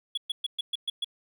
triangle tone bursts, 3373 Hz, G#7, 26 cents sharp, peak -25 dBFS, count 7, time 0.15-1.045 s, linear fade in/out 5 ms, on 25 ms, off 120 ms, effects none

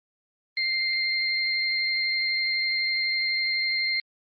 sine tone pair together, 2096 / 4192 Hz, C7 / C8, +2 / +2 cents, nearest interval octave, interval 1200 cents, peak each -25 / -27 dBFS, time 0.57-4 s, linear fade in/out 2 ms, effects Opus 24 kbps

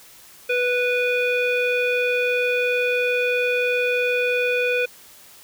square tone with low-pass filter, 493 Hz, B4, 3 cents flat, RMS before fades -21 dBFS, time 0.49-4.86 s, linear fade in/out 10 ms, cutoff 2600 Hz, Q 4.5, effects white hiss -47 dBFS RMS until 5.43 s

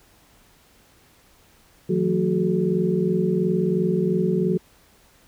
sine tone cluster, 157.3 / 180.2 / 223.2 / 370.7 / 429.7 Hz, D#3 / F#3 / A3 / F#4 / A4, +19 / -45 / +25 / +3 / -41 cents, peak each -28 / -22 / -30 / -23 / -27 dBFS, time 1.89-4.58 s, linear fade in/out 10 ms, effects pink hiss -56 dBFS RMS until 5.27 s

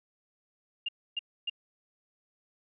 sine tone bursts, 2813 Hz, F7, 12 cents sharp, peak -29 dBFS, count 3, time 0.86-1.498 s, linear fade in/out 5 ms, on 26 ms, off 280 ms, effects none

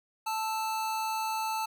square tone pair together, 880 / 1318.5 Hz, A5 / E6, 0 / 0 cents, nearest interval perfect fifth, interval 700 cents, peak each -31 / -39 dBFS, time 0.26-1.66 s, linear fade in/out 10 ms, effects none

